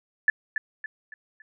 sine tone with echo, 1737 Hz, A6, 23 cents flat, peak -15 dBFS, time 0.28-0.3 s, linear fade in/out 2 ms, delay 280 ms, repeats 4, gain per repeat -8 dB, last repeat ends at 1.42 s, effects none

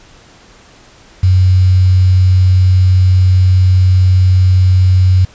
sine tone with quantisation, 92.5 Hz, F#2, in tune, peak -5 dBFS, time 1.23-5.25 s, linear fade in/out 5 ms, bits 5, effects pink hiss -42 dBFS RMS until 5.34 s + resampled to 16000 Hz

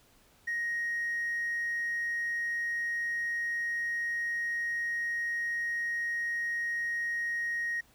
triangle tone, 1876 Hz, A#6, 11 cents sharp, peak -27 dBFS, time 0.47-7.81 s, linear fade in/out 10 ms, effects tanh soft clip ceiling -26 dBFS + pink hiss -63 dBFS RMS until 7.94 s

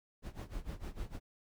brown noise with tremolo, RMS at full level -39 dBFS, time 0.22-1.2 s, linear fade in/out 50 ms, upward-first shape sine, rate 6.6 Hz, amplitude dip 90%, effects none

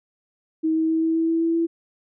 sine tone with pitch steps, 318.4 / 320.4 / 322.5 / 324.5 / 326.6 / 328.7 / 330.8 / 332.9 Hz, D#4 / E4 / E4 / E4 / E4 / E4 / E4 / E4, +40 / -49 / -38 / -27 / -16 / -5 / +6 / +17 cents, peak -18 dBFS, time 0.63-1.67 s, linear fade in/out 20 ms, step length 130 ms, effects none

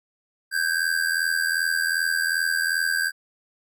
square ring-modulated tone, 1585 Hz, G6, 19 cents sharp, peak -19 dBFS, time 0.51-3.12 s, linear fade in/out 50 ms, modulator 41.3 Hz, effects none

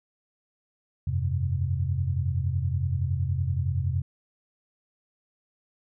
sine chord, F suspended second, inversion none, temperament equal, 87.31 / 98 / 130.81 Hz, F2 / G2 / C3, 0 / 0 / 0 cents, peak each -27 / -30 / -28 dBFS, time 1.07-4.02 s, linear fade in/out 5 ms, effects none

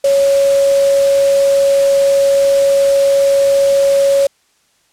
sine tone in noise, 555 Hz, C#5, 2 cents sharp, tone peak -8 dBFS, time 0.04-4.27 s, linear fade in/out 5 ms, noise white, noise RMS -25 dBFS, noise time 0.04-4.27 s, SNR +14 dB, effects white hiss -57 dBFS RMS until 4.92 s + low-pass 9000 Hz 12 dB/octave

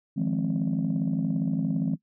sine chord, F minor seventh, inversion third, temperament just, 157.15 / 174.61 / 209.5 / 261.9 Hz, Eb3 / F3 / Ab3 / C4, +18 / 0 / +15 / +2 cents, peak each -28 dBFS, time 0.16-1.96 s, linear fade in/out 20 ms, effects noise-tail reverb RT60 0.1 s tail -19 dB re dry + tanh soft clip ceiling -18 dBFS

